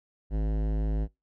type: tone with hard clipping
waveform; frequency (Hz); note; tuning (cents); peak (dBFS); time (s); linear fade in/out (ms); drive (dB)
sine; 53; G#1; +36; -27; 0.3-1.08; 50; 17
effects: noise-tail reverb RT60 0.2 s tail -23 dB re dry